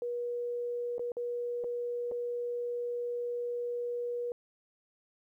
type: tone with dropouts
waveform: sine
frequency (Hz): 481.7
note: B4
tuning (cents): -43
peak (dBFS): -32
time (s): 0.02-4.32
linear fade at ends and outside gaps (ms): 1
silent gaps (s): 0.982-0.994 / 1.119-1.168 / 1.639-1.643 / 2.114-2.119
effects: 12-bit